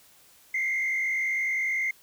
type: tone with frequency modulation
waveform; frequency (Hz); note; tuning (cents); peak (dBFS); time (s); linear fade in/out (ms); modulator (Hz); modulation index
sine; 2099; C7; +5; -23; 0.54-1.91; 5; 49.2; 1.3
effects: tanh soft clip ceiling -22 dBFS + white hiss -57 dBFS RMS until 2.02 s